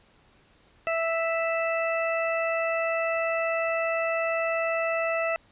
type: harmonic tone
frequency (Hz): 659.3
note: E5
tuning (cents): 0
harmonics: 1 / 2 / 3 / 4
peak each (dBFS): -26 / -32 / -33 / -32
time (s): 0.87-5.36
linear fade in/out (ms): 0
effects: pink hiss -60 dBFS RMS until 5.51 s + resampled to 8000 Hz